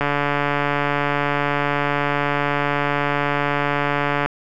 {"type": "click train", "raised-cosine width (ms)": 0.5, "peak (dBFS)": -5, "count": 613, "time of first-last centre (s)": [0.01, 4.26], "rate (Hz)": 144, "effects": []}